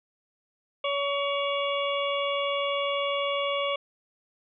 harmonic tone, 564 Hz, C#5, 30 cents sharp, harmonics 1 / 2 / 4 / 5 / 6, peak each -28 / -31 / -34 / -35 / -36 dBFS, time 0.84-3.76 s, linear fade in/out 5 ms, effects none

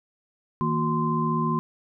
sine tone cluster, 158.3 / 233.2 / 363.8 / 1038 Hz, D#3 / A#3 / F#4 / C6, +30 / +1 / -29 / -14 cents, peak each -26 / -27 / -32 / -26 dBFS, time 0.61-1.59 s, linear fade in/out 0 ms, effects none

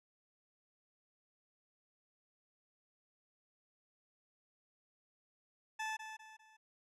20% pulse tone with echo, 873 Hz, A5, 14 cents flat, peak -33 dBFS, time 5.79-5.97 s, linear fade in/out 10 ms, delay 200 ms, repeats 3, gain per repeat -8 dB, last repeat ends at 6.57 s, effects low-pass 7000 Hz 12 dB/octave

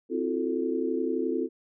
sine chord, F# half-diminished seventh, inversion second, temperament equal with one note detuned, 261.6 / 329.6 / 361.1 / 440 Hz, C4 / E4 / F#4 / A4, 0 / 0 / -42 / 0 cents, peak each -31 dBFS, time 0.09-1.49 s, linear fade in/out 50 ms, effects none

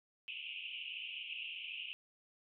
white band-pass noise, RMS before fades -45 dBFS, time 0.28-1.93 s, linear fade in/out 0 ms, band 2500 to 3000 Hz, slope 96 dB/octave, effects none

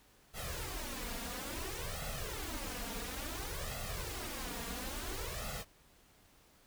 pink noise with flanger, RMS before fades -41 dBFS, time 0.33-5.65 s, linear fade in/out 50 ms, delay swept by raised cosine 1.5 to 4.3 ms, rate 0.58 Hz, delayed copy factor +0.8, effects pink hiss -65 dBFS RMS until 6.66 s

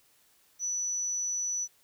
sine tone, 5940 Hz, F#8, 6 cents sharp, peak -29 dBFS, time 0.59-1.68 s, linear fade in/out 50 ms, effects white hiss -65 dBFS RMS until 1.83 s

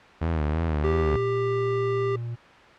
sawtooth tone with vibrato, 78.6 Hz, D#2, 18 cents sharp, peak -19 dBFS, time 0.21-1.17 s, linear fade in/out 10 ms, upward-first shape sine, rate 3 Hz, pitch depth 100 cents each way
square tone with pitch glide, 392 to 395.6 Hz, G4 to G4, 0 to +16 cents, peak -24 dBFS, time 0.84-2.16 s, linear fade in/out 5 ms, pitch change +16 cents, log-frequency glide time 0.96-1.12 s
triangle tone, 118 Hz, A#2, 22 cents sharp, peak -27 dBFS, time 1.12-2.36 s, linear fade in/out 20 ms
effects white hiss -48 dBFS RMS until 2.78 s + low-pass 2000 Hz 12 dB/octave

